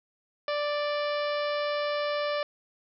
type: harmonic tone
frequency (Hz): 587.3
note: D5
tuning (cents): 0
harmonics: 1 / 2 / 3 / 4 / 5 / 6 / 7 / 8 / 9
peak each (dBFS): -28 / -34 / -38 / -40 / -42 / -44 / -45 / -46 / -47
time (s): 0.48-2.43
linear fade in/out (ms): 2
effects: none